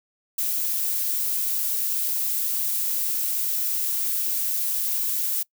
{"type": "noise", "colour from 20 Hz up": "violet", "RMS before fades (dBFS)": -25, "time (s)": [0.38, 5.43], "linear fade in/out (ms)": 5, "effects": ["noise-tail reverb RT60 0.1 s tail -24 dB re dry"]}